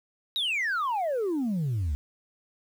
sine exponential sweep, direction down, 3894 to 67.8 Hz, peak -23 dBFS, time 0.36-1.95 s, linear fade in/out 0 ms, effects tanh soft clip ceiling -24 dBFS + 9-bit

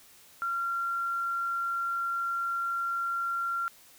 sine tone, 1376 Hz, F6, 26 cents flat, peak -28 dBFS, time 0.42-3.68 s, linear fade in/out 0 ms, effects white hiss -56 dBFS RMS until 3.98 s

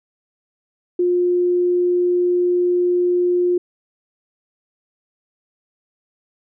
sine tone, 355.4 Hz, F4, 30 cents sharp, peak -14 dBFS, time 0.99-3.58 s, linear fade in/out 5 ms, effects none

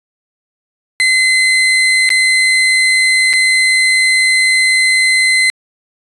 35% pulse tone with dropouts, 2051 Hz, C7, 35 cents flat, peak -7 dBFS, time 1-5.5 s, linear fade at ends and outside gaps 0 ms, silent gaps 2.091-2.103 / 3.331-3.336 s, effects resampled to 24000 Hz

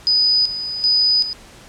sine tone with tremolo, 4978 Hz, D#8, in tune, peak -12 dBFS, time 0.07-1.33 s, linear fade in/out 0 ms, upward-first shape square, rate 1.3 Hz, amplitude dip 70%, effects pink hiss -43 dBFS RMS until 1.68 s + low-pass 9000 Hz 12 dB/octave

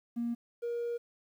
triangle tone pair in turn, 235.9 / 473.2 Hz, A#3 / A#4, +21 / +26 cents, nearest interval octave, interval 1205 cents, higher second, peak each -27 / -29 dBFS, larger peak first, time 0.16-0.35 / 0.62-0.98 s, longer second, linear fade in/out 20 ms, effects tanh soft clip ceiling -28 dBFS + 11-bit

